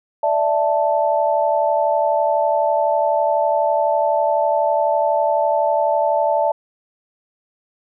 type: chord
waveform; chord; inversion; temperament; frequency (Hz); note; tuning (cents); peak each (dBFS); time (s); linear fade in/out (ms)
sine; D suspended second; none; equal; 587.3 / 659.3 / 880; D5 / E5 / A5; 0 / 0 / 0; -19; 0.23-6.52; 5
effects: none